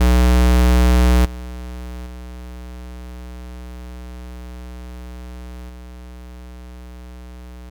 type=tone with level steps; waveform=square; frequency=61.4 Hz; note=B1; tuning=9 cents flat; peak=-11 / -29 / -32 / -35 dBFS; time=0-7.7 s; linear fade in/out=10 ms; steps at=1.25 / 2.06 / 5.69 s; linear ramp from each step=5 ms; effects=none